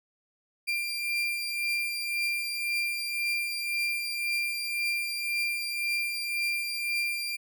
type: beating tone pair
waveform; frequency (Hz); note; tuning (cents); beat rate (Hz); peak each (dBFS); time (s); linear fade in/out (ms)
35% pulse; 2378 / 2379.9; D7 / D7; +21 / +22; 1.9; -34 / -27; 0.67-7.37; 20
effects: none